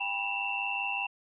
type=tone cluster; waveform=sine; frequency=795 / 976 / 2659 / 2764 Hz; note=G5 / B5 / E7 / F7; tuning=+24 / -21 / +14 / -19 cents; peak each=-36 / -39 / -33 / -35 dBFS; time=0-1.07 s; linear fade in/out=10 ms; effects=none